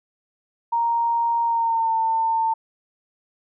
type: tone with pitch glide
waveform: sine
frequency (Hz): 932.3 to 899.5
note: A#5 to A5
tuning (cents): 0 to +38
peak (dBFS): -18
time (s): 0.72-2.54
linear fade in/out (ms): 10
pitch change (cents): -62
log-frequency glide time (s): 1.44-1.93
effects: none